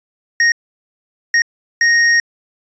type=tone bursts at uneven times; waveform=square; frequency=1864.7 Hz; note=A#6; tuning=in tune; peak=-10 dBFS; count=3; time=0.4-0.52 / 1.34-1.42 / 1.81-2.2 s; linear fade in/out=2 ms; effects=resampled to 16000 Hz